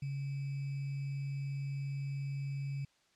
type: tone with sample-and-hold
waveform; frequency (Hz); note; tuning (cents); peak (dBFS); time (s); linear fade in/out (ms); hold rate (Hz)
sine; 138.59; C#3; 0; -35; 0.02-2.85; 5; 2450
effects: white hiss -71 dBFS RMS until 3.15 s + low-pass 6000 Hz 12 dB/octave